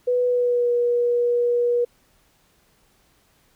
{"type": "tone with pitch glide", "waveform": "sine", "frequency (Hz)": [493.9, 481.2], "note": ["B4", "B4"], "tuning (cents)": [0, -45], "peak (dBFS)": -17, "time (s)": [0.07, 1.85], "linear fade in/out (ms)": 10, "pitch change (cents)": -45, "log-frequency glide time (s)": [0.26, 0.71], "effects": ["pink hiss -61 dBFS RMS until 3.55 s"]}